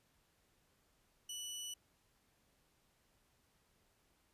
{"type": "tone", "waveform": "20% pulse", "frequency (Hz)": 2960, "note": "F#7", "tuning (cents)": 0, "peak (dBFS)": -38, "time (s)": [1.29, 1.74], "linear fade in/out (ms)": 5, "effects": ["pink hiss -75 dBFS RMS until 4.33 s", "resampled to 32000 Hz"]}